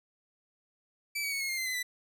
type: tone with pitch steps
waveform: sawtooth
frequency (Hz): 2314 / 2264 / 2215 / 2167 / 2119 / 2073 / 2028 / 1984.4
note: D7 / C#7 / C#7 / C#7 / C7 / C7 / B6 / B6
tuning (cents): -26 / +36 / -2 / -40 / +21 / -17 / +45 / +8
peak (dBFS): -28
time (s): 1.15-1.83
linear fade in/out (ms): 10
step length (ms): 85
effects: none